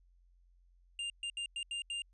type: tone bursts at uneven times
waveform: square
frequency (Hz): 2800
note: F7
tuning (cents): +4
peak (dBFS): -37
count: 6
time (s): 0.99-1.1 / 1.23-1.3 / 1.37-1.46 / 1.56-1.63 / 1.71-1.82 / 1.9-2.02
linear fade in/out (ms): 2
effects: added 44 Hz sine -63 dBFS peak until 2.13 s + resampled to 24000 Hz